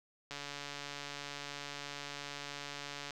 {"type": "click train", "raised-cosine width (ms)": 0.2, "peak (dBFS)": -25, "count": 401, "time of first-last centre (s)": [0.31, 3.107], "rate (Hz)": 143, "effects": []}